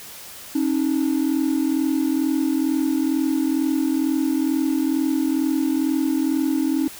triangle ring-modulated tone, 292.5 Hz, D4, 7 cents flat, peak -12 dBFS, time 0.55-6.88 s, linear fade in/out 0 ms, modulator 21.1 Hz, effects tanh soft clip ceiling -12 dBFS + white hiss -39 dBFS RMS until 6.99 s

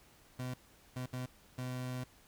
30% pulse tone bursts at uneven times, 126.6 Hz, B2, 43 cents sharp, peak -35 dBFS, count 4, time 0.39-0.54 / 0.96-1.06 / 1.13-1.26 / 1.58-2.04 s, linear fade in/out 5 ms, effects pink hiss -63 dBFS RMS until 2.27 s

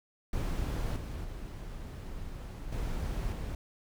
brown noise with level steps, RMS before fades -32 / -38 / -41 / -34 / -37 dBFS, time 0.33-3.55 s, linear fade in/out 2 ms, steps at 0.96 / 1.24 / 2.72 / 3.32 s, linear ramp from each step 5 ms, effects none

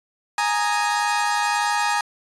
30% pulse chord, Ab suspended second, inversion none, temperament equal, 830.6 / 932.3 / 1244.5 Hz, Ab5 / Bb5 / Eb6, 0 / 0 / 0 cents, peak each -20 / -21 / -24 dBFS, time 0.38-2.01 s, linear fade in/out 2 ms, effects resampled to 22050 Hz

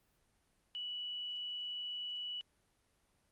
sine tone, 2950 Hz, F#7, 6 cents flat, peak -39 dBFS, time 0.75-2.41 s, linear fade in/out 0 ms, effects pink hiss -75 dBFS RMS until 3.31 s + Opus 32 kbps

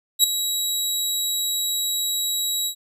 20% pulse tone with ADSR envelope, 3871 Hz, B7, 35 cents flat, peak -4 dBFS, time 0.19-2.75 s, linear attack 48 ms, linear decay 5 ms, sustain -12 dB, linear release 84 ms, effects none

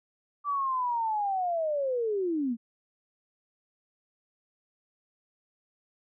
sine linear sweep, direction down, 1170 to 220 Hz, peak -26 dBFS, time 0.44-2.57 s, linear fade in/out 50 ms, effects none

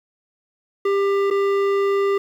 square tone with dropouts, 397.1 Hz, G4, 22 cents sharp, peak -17 dBFS, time 0.85-2.18 s, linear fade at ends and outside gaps 5 ms, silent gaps 1.303-1.309 s, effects low-pass 2000 Hz 12 dB/octave + 8-bit

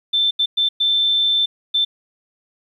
sine tone bursts at uneven times, 3547 Hz, A7, 13 cents sharp, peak -14 dBFS, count 5, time 0.13-0.31 / 0.39-0.46 / 0.57-0.69 / 0.8-1.46 / 1.74-1.85 s, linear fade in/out 10 ms, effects 9-bit

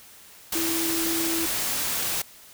sine tone in noise, 329.6 Hz, E4, in tune, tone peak -27 dBFS, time 0.55-1.46 s, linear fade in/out 5 ms, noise white, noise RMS -27 dBFS, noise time 0.52-2.22 s, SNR -3 dB, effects white hiss -49 dBFS RMS until 2.53 s

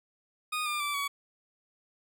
20% pulse tone with pitch steps, 1237 / 1200.4 / 1164.9 / 1130.4 Hz, D#6 / D6 / D6 / C#6, -10 / +38 / -14 / +34 cents, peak -25 dBFS, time 0.52-1.08 s, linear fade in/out 10 ms, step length 140 ms, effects none

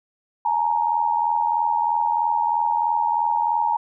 sine tone pair together, 849.2 / 932.3 Hz, G#5 / A#5, +38 / 0 cents, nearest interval major second, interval 162 cents, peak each -22 / -20 dBFS, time 0.45-3.77 s, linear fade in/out 5 ms, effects none

